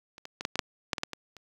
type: clicks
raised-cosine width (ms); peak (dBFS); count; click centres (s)
0.2; -28 / -23 / -17 / -10 / -14 / -7 / -8 / -15 / -11 / -18 / -30; 11; 0.181 / 0.254 / 0.409 / 0.451 / 0.556 / 0.592 / 0.932 / 0.982 / 1.034 / 1.133 / 1.367
effects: high-pass 100 Hz 12 dB/octave + 8-bit